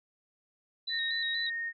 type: tone with vibrato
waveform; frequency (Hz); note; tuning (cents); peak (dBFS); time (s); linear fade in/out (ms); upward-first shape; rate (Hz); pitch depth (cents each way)
sine; 3895; B7; -25; -32; 0.87-1.5; 10; square; 4.2; 37
type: tone with pitch glide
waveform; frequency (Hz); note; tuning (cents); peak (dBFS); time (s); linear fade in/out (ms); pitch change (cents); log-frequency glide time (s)
sine; 1837 to 1848.7; A#6 to A#6; -26 to -15; -32; 0.89-1.73; 50; +11; 1.13-1.47
effects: none